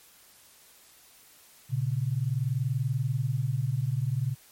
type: tone pair together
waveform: sine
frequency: 118.43 / 138.9 Hz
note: A#2 / C#3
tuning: +28 / +4 cents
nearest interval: minor third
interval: 276 cents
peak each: -28 dBFS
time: 1.69-4.36 s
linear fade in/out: 50 ms
effects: white hiss -56 dBFS RMS until 4.51 s + MP3 64 kbps